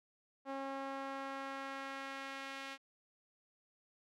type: tone with band-pass filter sweep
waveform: sawtooth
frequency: 271.8 Hz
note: C#4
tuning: 34 cents flat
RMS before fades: -44 dBFS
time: 0.45-2.78 s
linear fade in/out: 50 ms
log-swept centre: 780 to 2500 Hz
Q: 1
effects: none